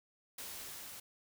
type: noise with level ramp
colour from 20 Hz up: white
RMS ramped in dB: -45 to -49 dBFS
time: 0.38-1 s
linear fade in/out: 5 ms
effects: none